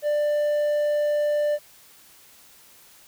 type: tone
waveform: triangle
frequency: 592 Hz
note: D5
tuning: 14 cents sharp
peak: -18 dBFS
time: 0.02-1.59 s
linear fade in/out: 50 ms
effects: white hiss -52 dBFS RMS until 3.07 s